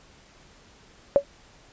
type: tone with exponential decay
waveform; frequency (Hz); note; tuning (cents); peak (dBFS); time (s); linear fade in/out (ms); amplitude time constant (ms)
sine; 562; C#5; +24; -9; 1.16-1.24; 0; 16
effects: pink hiss -54 dBFS RMS until 1.72 s + resampled to 16000 Hz